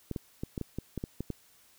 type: clicks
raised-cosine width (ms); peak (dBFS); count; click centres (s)
3; -21; 10; 0.113 / 0.162 / 0.435 / 0.578 / 0.613 / 0.786 / 0.977 / 1.039 / 1.206 / 1.303
effects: white hiss -62 dBFS RMS until 1.78 s